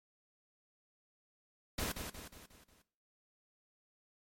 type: noise with echo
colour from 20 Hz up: pink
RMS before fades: -37 dBFS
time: 1.78-1.92 s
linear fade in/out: 5 ms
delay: 180 ms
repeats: 5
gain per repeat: -6 dB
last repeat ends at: 2.82 s
effects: noise-tail reverb RT60 0.5 s tail -17 dB re dry + MP3 64 kbps